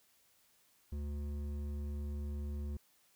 sine tone with hard clipping, 72.6 Hz, D2, 19 cents flat, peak -39 dBFS, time 0.92-2.77 s, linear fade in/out 5 ms, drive 10 dB, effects white hiss -70 dBFS RMS until 3.15 s

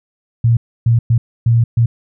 sine tone bursts at uneven times, 116.54 Hz, A#2, in tune, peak -8 dBFS, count 5, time 0.44-0.57 / 0.86-0.99 / 1.1-1.18 / 1.46-1.64 / 1.77-1.86 s, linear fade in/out 5 ms, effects none

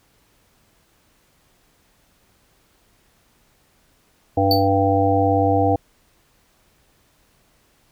harmonic tone, 98 Hz, G2, in tune, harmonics 1 / 3 / 5 / 7 / 8, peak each -21 / -21 / -21 / -21 / -21 dBFS, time 4.37-5.76 s, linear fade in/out 5 ms
square tone with exponential decay, 4539 Hz, C#8, 40 cents sharp, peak -15 dBFS, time 4.51-4.68 s, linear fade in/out 2 ms, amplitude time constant 36 ms
effects pink hiss -60 dBFS RMS until 7.91 s

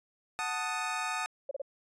25% pulse chord, D# diminished, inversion first, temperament equal, 740 / 880 / 1244.5 Hz, F#5 / A5 / D#6, 0 / 0 / 0 cents, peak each -34 / -33 / -31 dBFS, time 0.39-1.26 s, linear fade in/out 0 ms
sine tone bursts, 555 Hz, C#5, 2 cents sharp, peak -32 dBFS, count 3, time 1.49-1.618 s, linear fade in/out 5 ms, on 22 ms, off 31 ms
effects resampled to 24000 Hz

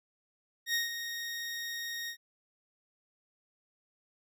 20% pulse tone with ADSR envelope, 1864.7 Hz, A#6, in tune, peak -22 dBFS, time 0.66-2.17 s, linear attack 80 ms, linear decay 150 ms, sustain -9 dB, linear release 83 ms, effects none

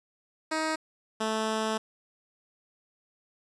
10% pulse tone pair in turn, 315.4 / 219.2 Hz, D#4 / A3, +24 / -6 cents, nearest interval tritone, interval 630 cents, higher first, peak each -19 dBFS, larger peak neither, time 0.51-0.76 / 1.2-1.78 s, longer second, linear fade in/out 10 ms, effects resampled to 22050 Hz + 9-bit

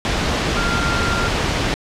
sine tone in noise, 1389 Hz, F6, 10 cents flat, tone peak -22 dBFS, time 0.57-1.28 s, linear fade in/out 0 ms, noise pink, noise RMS -19 dBFS, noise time 0.05-1.74 s, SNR -6 dB, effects low-pass 5000 Hz 12 dB/octave

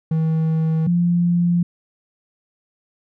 triangle / sine tone pair in turn, 160 / 173.64 Hz, D#3 / F3, +49 / -10 cents, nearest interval minor second, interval 141 cents, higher second, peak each -14 dBFS, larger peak neither, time 0.11-0.87 / 0.87-1.63 s, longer neither, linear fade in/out 5 ms, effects none

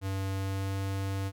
square tone with pitch glide, 96.6 to 97.33 Hz, G2 to G2, -25 to -12 cents, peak -31 dBFS, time 0.01-1.32 s, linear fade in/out 50 ms, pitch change +13 cents, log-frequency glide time 0.34-0.76 s, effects none

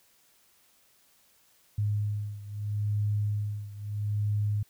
sine beating tone pair, 103.83 / 104.6 Hz, G#2 / G#2, 0 / +13 cents, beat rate 0.77 Hz, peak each -29 / -32 dBFS, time 1.78-4.63 s, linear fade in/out 5 ms, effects white hiss -64 dBFS RMS until 4.69 s

